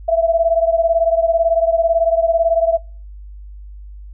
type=beating tone pair; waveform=sine; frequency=659.3 / 677.3 Hz; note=E5 / E5; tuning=0 / +47 cents; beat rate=18 Hz; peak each=-13 / -17 dBFS; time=0.08-2.78 s; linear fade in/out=10 ms; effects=noise-tail reverb RT60 0.4 s tail -26 dB re dry + added 50 Hz sine -32 dBFS peak until 4.13 s